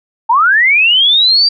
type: linear sweep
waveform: sine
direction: up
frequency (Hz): 866 to 4738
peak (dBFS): -6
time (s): 0.29-1.49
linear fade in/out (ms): 10
effects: none